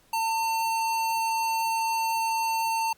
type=tone; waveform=square; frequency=901 Hz; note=A5; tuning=41 cents sharp; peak=-25 dBFS; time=0.13-2.93 s; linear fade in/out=5 ms; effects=pink hiss -61 dBFS RMS until 2.97 s + Opus 48 kbps